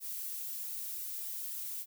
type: noise with flanger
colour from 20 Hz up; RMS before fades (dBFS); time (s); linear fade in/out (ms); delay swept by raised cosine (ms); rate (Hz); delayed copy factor
violet; -40; 0-1.86; 50; 1.7 to 7.6; 1.4; -0.6
effects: none